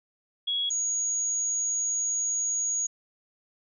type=tone pair in turn; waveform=sine; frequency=3335 / 6695 Hz; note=G#7 / G#8; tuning=+7 / +13 cents; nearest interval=octave; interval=1206 cents; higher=second; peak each=-25 / -25 dBFS; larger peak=neither; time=0.47-0.7 / 0.7-2.87 s; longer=second; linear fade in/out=10 ms; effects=none